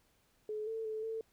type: tone with pitch steps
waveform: sine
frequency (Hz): 427.5 / 446.8 / 435.6 / 446.6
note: A4 / A4 / A4 / A4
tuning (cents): -50 / +27 / -17 / +26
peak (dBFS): -36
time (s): 0.49-1.21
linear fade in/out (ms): 2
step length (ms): 180
effects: pink hiss -72 dBFS RMS until 1.32 s